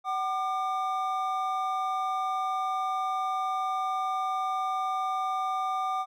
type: tone pair together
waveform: triangle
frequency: 755.6 / 1200 Hz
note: F#5 / D6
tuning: +36 / +37 cents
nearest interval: minor sixth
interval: 801 cents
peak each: -28 dBFS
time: 0.04-6.06 s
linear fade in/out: 50 ms
effects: none